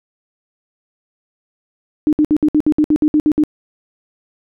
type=tone bursts; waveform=sine; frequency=302.8 Hz; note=D#4; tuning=47 cents flat; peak=-9 dBFS; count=12; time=2.07-3.437 s; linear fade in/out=0 ms; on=58 ms; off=61 ms; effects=none